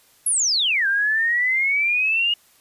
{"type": "exponential two-way sweep", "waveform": "sine", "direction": "down then up", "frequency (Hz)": [11420, 1568, 2883], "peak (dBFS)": -17, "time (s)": [0.26, 2.34], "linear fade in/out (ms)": 5, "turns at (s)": 0.87, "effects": ["white hiss -56 dBFS RMS until 2.6 s", "resampled to 32000 Hz"]}